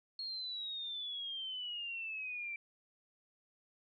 sine exponential sweep, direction down, 4300 to 2332 Hz, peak -39 dBFS, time 0.19-2.56 s, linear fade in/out 2 ms, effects none

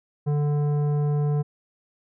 sine tone with tanh clipping, 146.83 Hz, D3, in tune, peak -22 dBFS, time 0.26-1.43 s, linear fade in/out 20 ms, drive 12 dB, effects none

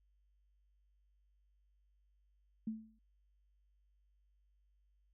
sine tone with exponential decay, 220 Hz, A3, in tune, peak -34 dBFS, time 2.67-2.99 s, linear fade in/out 5 ms, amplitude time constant 69 ms, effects added 50 Hz sine -70 dBFS peak until 5.13 s

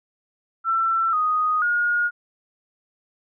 sine tone with pitch steps, 1341 / 1245 / 1433 Hz, E6 / D#6 / F6, +29 / +1 / +44 cents, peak -18 dBFS, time 0.64-2.11 s, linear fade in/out 50 ms, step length 490 ms, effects none

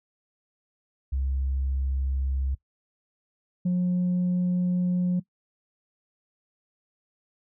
sine tone pair in turn, 67 / 179.49 Hz, C2 / F3, +42 / +48 cents, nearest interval octave + perfect fourth, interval 1706 cents, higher second, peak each -23 / -19 dBFS, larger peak second, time 1.12-2.55 / 3.65-5.2 s, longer second, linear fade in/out 10 ms, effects noise-tail reverb RT60 0.1 s tail -20 dB re dry + tanh soft clip ceiling -20 dBFS

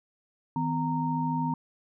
sine tone cluster, 158.7 / 252.2 / 926 Hz, D#3 / B3 / A#5, +35 / +36 / -12 cents, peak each -30 dBFS, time 0.56-1.54 s, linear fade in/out 2 ms, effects none

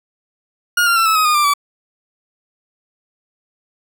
40% pulse tone with pitch steps, 1430 / 1386.1 / 1343.5 / 1302.3 / 1262.3 / 1223.5 / 1185.9 / 1149.5 Hz, F6 / F6 / E6 / E6 / D#6 / D#6 / D6 / D6, +41 / -13 / +33 / -21 / +25 / -29 / +16 / -37 cents, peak -11 dBFS, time 0.77-1.538 s, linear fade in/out 5 ms, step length 96 ms, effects none

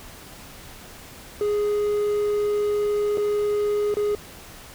triangle tone with dropouts, 415.3 Hz, G#4, in tune, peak -18 dBFS, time 1.41-4.15 s, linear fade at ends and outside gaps 1 ms, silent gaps 3.173-3.18 / 3.941-3.969 s, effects pink hiss -43 dBFS RMS until 4.74 s

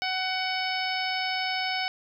harmonic tone, 748 Hz, F#5, 19 cents sharp, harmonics 1 / 2 / 3 / 4 / 5 / 6 / 7, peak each -31 / -35 / -32 / -35 / -39 / -38 / -35 dBFS, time 0.02-1.88 s, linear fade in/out 0 ms, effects 10-bit

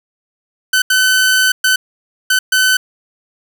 sawtooth tone bursts at uneven times, 1517 Hz, F#6, 43 cents sharp, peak -6 dBFS, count 5, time 0.73-0.82 / 0.9-1.52 / 1.64-1.76 / 2.3-2.39 / 2.52-2.77 s, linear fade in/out 5 ms, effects none

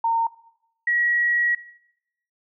sine tone pair in turn, 916 / 1913.7 Hz, A#5 / A#6, -31 / +45 cents, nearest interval octave + minor second, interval 1276 cents, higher second, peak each -18 dBFS, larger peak neither, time 0.04-0.27 / 0.87-1.55 s, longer second, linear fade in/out 5 ms, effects noise-tail reverb RT60 0.8 s tail -19 dB re dry

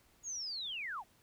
sine linear sweep, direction down, 6820 to 659.3 Hz, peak -38 dBFS, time 0.23-1.04 s, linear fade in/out 50 ms, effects pink hiss -68 dBFS RMS until 1.22 s

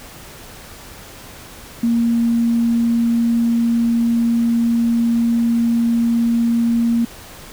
sine tone, 233.1 Hz, A#3, in tune, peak -13 dBFS, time 1.83-7.05 s, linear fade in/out 5 ms, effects pink hiss -38 dBFS RMS until 7.52 s

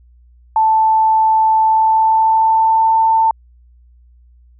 sine tone with pitch glide, 880 to 893.3 Hz, A5 to A5, 0 to +26 cents, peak -9 dBFS, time 0.56-3.31 s, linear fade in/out 2 ms, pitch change +26 cents, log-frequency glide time 1.63-2.95 s, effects added 60 Hz sine -44 dBFS peak until 4.59 s

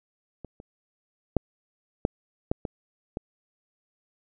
clicks, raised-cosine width 2 ms, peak -25 / -30 / -7 / -8 / -10 / -17 / -17 dBFS, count 7, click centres 0.447 / 0.601 / 1.367 / 2.051 / 2.515 / 2.652 / 3.171 s, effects none

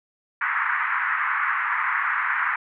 white band-pass noise, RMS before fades -24 dBFS, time 0.41-2.56 s, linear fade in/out 5 ms, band 1000 to 2000 Hz, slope 48 dB/octave, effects none

